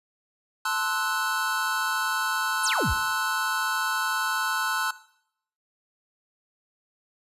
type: chord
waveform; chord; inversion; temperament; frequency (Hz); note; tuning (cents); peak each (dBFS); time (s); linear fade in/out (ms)
square; F# half-diminished seventh; first; equal with one note detuned; 880 / 1046.5 / 1309.4 / 1480; A5 / C6 / E6 / F#6; 0 / 0 / -12 / 0; -33 / -32 / -31 / -29; 0.65-4.91; 5
type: exponential sweep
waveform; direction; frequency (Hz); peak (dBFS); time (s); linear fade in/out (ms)
sine; down; 11840 to 43.65; -24; 2.63-2.94; 10
effects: noise-tail reverb RT60 0.7 s tail -18 dB re dry + resampled to 32000 Hz